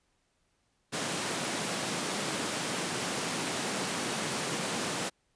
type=high-pass noise; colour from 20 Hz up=pink; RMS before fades=-33 dBFS; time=0.92-5.1 s; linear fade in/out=20 ms; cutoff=150 Hz; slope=24 dB/octave; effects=pink hiss -74 dBFS RMS until 5.35 s + resampled to 22050 Hz